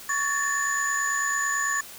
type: tone cluster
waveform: sine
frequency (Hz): 1120 / 1727 / 1796 / 6920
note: C#6 / A6 / A6 / A8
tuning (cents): +18 / -33 / +35 / -30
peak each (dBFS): -28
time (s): 0.09-1.81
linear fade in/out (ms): 5
effects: tanh soft clip ceiling -16 dBFS + white hiss -43 dBFS RMS until 1.98 s